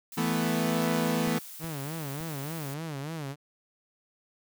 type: noise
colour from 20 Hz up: blue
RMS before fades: -44 dBFS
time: 0.12-2.74 s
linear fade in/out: 2 ms
type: chord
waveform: sawtooth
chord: E suspended fourth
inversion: none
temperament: equal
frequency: 164.81 / 220 / 246.9 Hz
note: E3 / A3 / B3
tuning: 0 / 0 / 0 cents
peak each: -26 dBFS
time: 0.17-1.39 s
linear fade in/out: 10 ms
type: clicks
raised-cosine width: 5 ms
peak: -34 dBFS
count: 3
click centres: 1.275 / 1.643 / 2.206 s
type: tone with vibrato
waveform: sawtooth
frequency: 150 Hz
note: D3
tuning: 37 cents sharp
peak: -30 dBFS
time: 1.59-3.36 s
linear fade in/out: 50 ms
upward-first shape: sine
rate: 3.4 Hz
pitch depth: 170 cents each way
effects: none